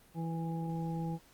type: harmonic tone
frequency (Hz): 164.81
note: E3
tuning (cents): 0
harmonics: 1 / 2 / 3 / 5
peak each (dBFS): -34 / -43 / -47 / -44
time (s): 0.14-1.19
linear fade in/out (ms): 50
effects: pink hiss -62 dBFS RMS until 1.33 s + Opus 32 kbps